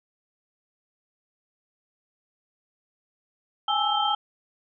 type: tone cluster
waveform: sine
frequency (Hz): 816 / 853 / 1313 / 3152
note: G#5 / G#5 / E6 / G7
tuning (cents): -31 / +46 / -7 / +9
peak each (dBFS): -27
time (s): 3.68-4.15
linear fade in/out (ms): 5
effects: none